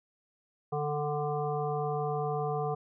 harmonic tone, 147.9 Hz, D3, 13 cents sharp, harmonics 1 / 3 / 5 / 7 / 8, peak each -34 / -33 / -34 / -42 / -41 dBFS, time 0.72-2.75 s, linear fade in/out 10 ms, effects none

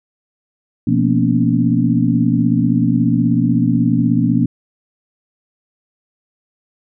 sine tone cluster, 123.4 / 173.6 / 228.1 / 244.4 / 283.2 Hz, B2 / F3 / A#3 / B3 / C#4, -1 / -10 / -37 / -18 / +37 cents, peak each -18 dBFS, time 0.87-4.46 s, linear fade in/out 5 ms, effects none

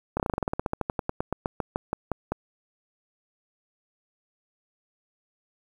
slowing click train, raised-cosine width 1 ms, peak -12 dBFS, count 25, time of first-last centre 0.17-2.32 s, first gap 28 ms, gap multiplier 1.09, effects 8-bit

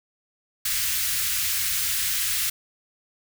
white band-stop noise, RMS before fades -25 dBFS, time 0.65-2.5 s, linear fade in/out 5 ms, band 120 to 1500 Hz, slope 24 dB/octave, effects none

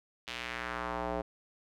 square tone with band-pass filter sweep, 60.2 Hz, B1, 44 cents flat, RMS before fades -37 dBFS, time 0.27-1.22 s, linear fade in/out 10 ms, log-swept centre 3200 to 600 Hz, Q 1.6, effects none

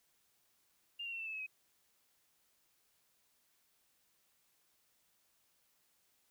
sine tone with pitch steps, 2802 / 2755 / 2710 / 2665 / 2620 / 2577 / 2534 Hz, F7 / F7 / E7 / E7 / E7 / E7 / D#7, +5 / -24 / +47 / +18 / -11 / -40 / +31 cents, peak -40 dBFS, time 0.99-1.466 s, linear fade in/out 10 ms, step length 68 ms, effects white hiss -75 dBFS RMS until 6.3 s

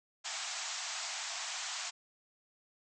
white band-pass noise, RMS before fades -40 dBFS, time 0.24-1.91 s, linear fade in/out 20 ms, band 640 to 7800 Hz, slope 96 dB/octave, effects none

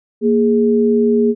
sine tone pair together, 233.1 / 415.3 Hz, A#3 / G#4, 0 / 0 cents, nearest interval minor seventh, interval 1000 cents, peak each -13 dBFS, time 0.21-1.35 s, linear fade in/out 50 ms, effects none

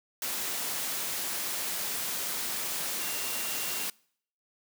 sine tone in noise, 2767 Hz, F7, 17 cents flat, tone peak -42 dBFS, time 3-3.85 s, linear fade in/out 2 ms, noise white, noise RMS -33 dBFS, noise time 0.22-3.9 s, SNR -12 dB, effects noise-tail reverb RT60 0.6 s tail -25 dB re dry + high-pass 150 Hz 12 dB/octave

